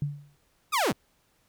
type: tone with exponential decay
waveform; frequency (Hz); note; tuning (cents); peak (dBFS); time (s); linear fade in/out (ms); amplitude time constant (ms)
sine; 144.5; D3; -28; -23; 0.02-0.36; 2; 72
type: linear sweep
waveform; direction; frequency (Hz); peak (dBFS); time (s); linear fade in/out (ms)
sawtooth; down; 1300 to 68.2; -19; 0.72-0.93; 20
effects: pink hiss -68 dBFS RMS until 1.48 s